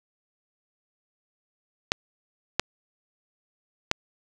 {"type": "clicks", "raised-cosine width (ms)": 0.2, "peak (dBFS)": -3, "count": 3, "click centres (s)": [1.919, 2.596, 3.914], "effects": []}